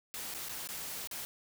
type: noise with dropouts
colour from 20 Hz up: white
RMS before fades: -41 dBFS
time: 0.14-1.25 s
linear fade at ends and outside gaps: 0 ms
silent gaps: 0.34-0.347 / 0.486-0.493 / 0.674-0.689 / 1.073-1.112 s
effects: none